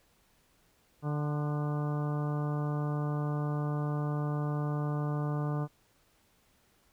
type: harmonic tone with a mistuned harmonic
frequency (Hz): 147.8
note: D3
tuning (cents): +11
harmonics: 1 / 2 / 3 / 4 / 5 / 6 / 7 / 8 / 10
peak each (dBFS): -30 / -39 / -42 / -44 / -45 / -49 / -46 / -46 / -53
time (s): 1.02-5.68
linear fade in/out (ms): 50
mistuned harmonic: 8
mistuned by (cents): +30
effects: pink hiss -68 dBFS RMS until 6.92 s